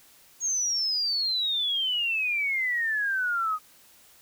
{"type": "exponential sweep", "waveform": "sine", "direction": "down", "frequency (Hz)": [6645, 1234], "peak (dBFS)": -24, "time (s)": [0.4, 3.59], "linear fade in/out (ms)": 50, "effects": ["white hiss -56 dBFS RMS until 4.21 s"]}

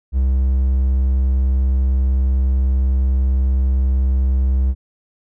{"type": "tone", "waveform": "triangle", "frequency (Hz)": 65.41, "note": "C2", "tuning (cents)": 0, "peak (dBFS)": -11, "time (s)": [0.12, 4.75], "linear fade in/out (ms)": 50, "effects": []}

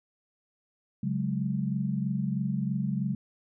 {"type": "chord", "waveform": "sine", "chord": "C# suspended fourth", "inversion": "none", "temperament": "just", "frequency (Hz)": [138.59, 184.79, 207.9], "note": ["C#3", "F#3", "G#3"], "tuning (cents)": [0, -2, 2], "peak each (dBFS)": -31, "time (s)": [1.03, 3.15], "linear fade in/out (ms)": 5, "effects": []}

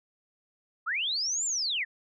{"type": "linear two-way sweep", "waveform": "sine", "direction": "up then down", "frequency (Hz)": [1174.7, 7459, 1711], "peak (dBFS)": -27, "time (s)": [0.86, 1.85], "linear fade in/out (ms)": 20, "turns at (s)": 1.45, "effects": []}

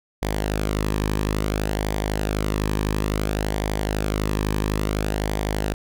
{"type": "tone with flanger", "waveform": "sawtooth", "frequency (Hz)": 51.91, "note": "G#1", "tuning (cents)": 0, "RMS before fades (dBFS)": -24, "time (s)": [0.22, 5.74], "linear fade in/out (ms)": 5, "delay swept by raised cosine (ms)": [0.73, 1.45], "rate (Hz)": 0.58, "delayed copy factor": -0.5, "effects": []}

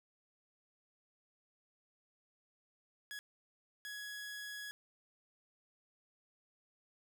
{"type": "tone bursts at uneven times", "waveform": "sawtooth", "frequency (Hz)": 1675, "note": "G#6", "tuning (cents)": 14, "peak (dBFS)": -40, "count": 2, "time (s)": [[3.11, 3.19], [3.85, 4.71]], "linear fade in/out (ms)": 0, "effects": []}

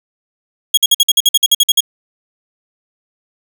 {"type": "tone bursts", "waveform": "sawtooth", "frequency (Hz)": 3303, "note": "G#7", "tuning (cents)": -10, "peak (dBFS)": -3, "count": 13, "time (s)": [0.74, 1.806], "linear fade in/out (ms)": 5, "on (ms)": 34, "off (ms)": 52, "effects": []}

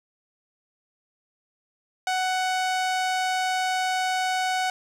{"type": "tone", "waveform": "sawtooth", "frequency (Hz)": 744, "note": "F#5", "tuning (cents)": 9, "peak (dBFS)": -19, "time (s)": [2.07, 4.7], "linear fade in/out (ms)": 2, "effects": ["low-pass 8000 Hz 12 dB/octave", "9-bit"]}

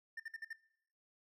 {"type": "tone bursts", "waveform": "triangle", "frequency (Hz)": 1800, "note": "A6", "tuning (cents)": 39, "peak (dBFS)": -40, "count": 5, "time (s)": [0.17, 0.531], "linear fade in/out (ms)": 5, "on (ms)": 29, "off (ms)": 54, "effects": ["noise-tail reverb RT60 0.7 s tail -20 dB re dry"]}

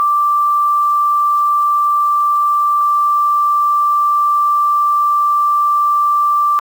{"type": "tone with quantisation", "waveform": "sine", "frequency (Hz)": 1174.7, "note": "D6", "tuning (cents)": 0, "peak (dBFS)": -10, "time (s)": [0, 6.59], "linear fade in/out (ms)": 0, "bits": 6, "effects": ["Opus 32 kbps"]}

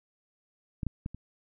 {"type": "clicks", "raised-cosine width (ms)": 5, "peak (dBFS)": [-20, -18, -22, -29], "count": 4, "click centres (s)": [0.832, 0.867, 1.061, 1.146], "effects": []}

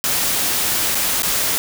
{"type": "noise with dropouts", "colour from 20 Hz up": "white", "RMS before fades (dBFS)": -19, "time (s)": [0.04, 1.58], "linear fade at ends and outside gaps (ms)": 0, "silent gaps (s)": [[0.947, 0.953], [1.221, 1.232]], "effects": []}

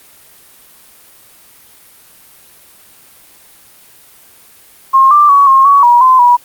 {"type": "tone with pitch steps", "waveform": "sine", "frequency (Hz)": [1070, 1181, 1125, 1073, 1124, 960, 1031, 970], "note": ["C6", "D6", "C#6", "C6", "C#6", "B5", "C6", "B5"], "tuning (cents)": [38, 9, 25, 43, 24, -49, -26, -31], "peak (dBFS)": -3, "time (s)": [4.93, 6.37], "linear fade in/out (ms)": 20, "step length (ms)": 180, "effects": ["white hiss -42 dBFS RMS until 6.44 s", "Opus 32 kbps"]}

